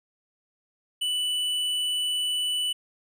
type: tone with hard clipping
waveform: triangle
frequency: 2974 Hz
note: F#7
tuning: 8 cents sharp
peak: -26 dBFS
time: 1.01-2.73 s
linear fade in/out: 10 ms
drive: 11 dB
effects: none